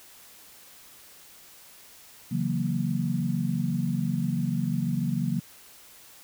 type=chord; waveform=sine; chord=F# dominant seventh; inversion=second; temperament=equal; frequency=138.59 / 164.81 / 185 / 233.1 Hz; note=C#3 / E3 / F#3 / A#3; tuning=0 / 0 / 0 / 0 cents; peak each=-30 dBFS; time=2.31-5.4 s; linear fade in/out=10 ms; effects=white hiss -51 dBFS RMS until 6.23 s